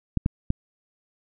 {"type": "clicks", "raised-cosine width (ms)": 5, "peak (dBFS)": -9, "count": 3, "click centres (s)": [0.173, 0.261, 0.504], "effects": []}